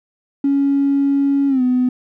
triangle tone with pitch glide, 278.8 to 251.3 Hz, C#4 to B3, +10 to +30 cents, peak -9 dBFS, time 0.44-1.89 s, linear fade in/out 5 ms, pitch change -180 cents, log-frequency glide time 1.48-1.62 s, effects tanh soft clip ceiling -10 dBFS

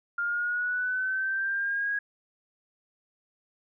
sine linear sweep, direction up, 1400 to 1654 Hz, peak -26 dBFS, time 0.18-1.99 s, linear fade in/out 5 ms, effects none

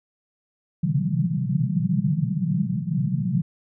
white band-pass noise, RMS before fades -23 dBFS, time 0.83-3.42 s, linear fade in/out 5 ms, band 120 to 200 Hz, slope 96 dB/octave, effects none

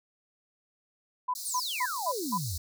sine tone bursts, 1000 Hz, B5, 21 cents sharp, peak -26 dBFS, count 5, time 1.28-2.38 s, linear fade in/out 10 ms, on 60 ms, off 200 ms
pink high-pass noise, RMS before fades -39 dBFS, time 1.35-2.58 s, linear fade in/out 5 ms, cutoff 4000 Hz, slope 96 dB/octave
sine exponential sweep, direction down, 9930 to 73.2 Hz, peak -32 dBFS, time 1.45-2.58 s, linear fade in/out 10 ms
effects none

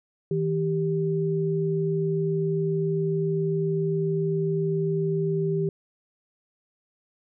sine tone pair together, 160 / 392.6 Hz, D#3 / G4, +49 / +3 cents, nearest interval octave + major third, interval 1554 cents, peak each -25 dBFS, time 0.31-5.69 s, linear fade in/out 2 ms, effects none

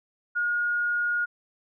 sine tone, 1434 Hz, F6, 45 cents sharp, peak -23 dBFS, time 0.35-1.26 s, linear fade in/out 20 ms, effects none

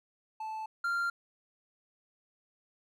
triangle tone pair in turn, 875 / 1389 Hz, A5 / F6, -10 / -10 cents, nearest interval minor sixth, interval 800 cents, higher second, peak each -34 / -27 dBFS, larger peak second, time 0.4-0.66 / 0.84-1.1 s, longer neither, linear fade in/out 5 ms, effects none

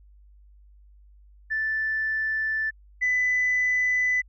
sine tone pair in turn, 1760 / 1998.5 Hz, A6 / B6, 0 / +20 cents, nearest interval major second, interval 220 cents, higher second, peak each -23 / -19 dBFS, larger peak second, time 1.5-2.71 / 3.01-4.22 s, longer neither, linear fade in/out 20 ms, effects tanh soft clip ceiling -17 dBFS + added 50 Hz sine -50 dBFS peak until 4.28 s

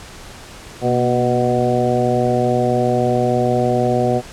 harmonic tone with a mistuned harmonic, 123.47 Hz, B2, in tune, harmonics 1 / 2 / 3 / 4 / 5 / 6, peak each -21 / -21 / -21 / -21 / -21 / -21 dBFS, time 0.81-4.22 s, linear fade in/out 50 ms, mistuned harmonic 2, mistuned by -45 cents, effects pink hiss -37 dBFS RMS until 4.32 s + low-pass 9000 Hz 12 dB/octave

